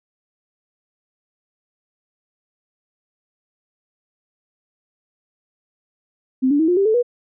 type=tone with pitch steps; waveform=sine; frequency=260 / 288.5 / 320.1 / 355.2 / 394.1 / 437.3 / 485.2 Hz; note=C4 / D4 / D#4 / F4 / G4 / A4 / B4; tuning=-11 / -31 / +49 / +29 / +9 / -11 / -31 cents; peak=-13 dBFS; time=6.42-7.029 s; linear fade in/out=20 ms; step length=87 ms; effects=none